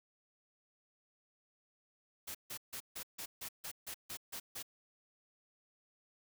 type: noise bursts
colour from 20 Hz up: white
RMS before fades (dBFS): -44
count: 11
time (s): 2.27-4.628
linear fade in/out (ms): 10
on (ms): 78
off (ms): 150
effects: none